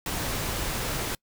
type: noise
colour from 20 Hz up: pink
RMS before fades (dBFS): -30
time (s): 0.06-1.15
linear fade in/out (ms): 2
effects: noise-tail reverb RT60 0.1 s tail -26 dB re dry